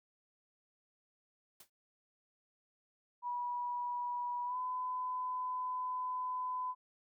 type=noise with exponential decay; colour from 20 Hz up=white; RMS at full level=-50 dBFS; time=1.6-1.7 s; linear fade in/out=5 ms; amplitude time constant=21 ms
type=tone with pitch glide; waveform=sine; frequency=973 to 1007.9 Hz; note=B5 to B5; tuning=-26 to +35 cents; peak=-35 dBFS; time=3.22-6.75 s; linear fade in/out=50 ms; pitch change=+61 cents; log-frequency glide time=4.45-4.57 s
effects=none